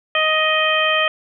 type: harmonic tone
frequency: 625 Hz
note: D#5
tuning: 8 cents sharp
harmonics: 1 / 2 / 3 / 4 / 5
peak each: -21 / -21 / -21 / -21 / -21 dBFS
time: 0.15-1.08 s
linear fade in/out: 2 ms
effects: none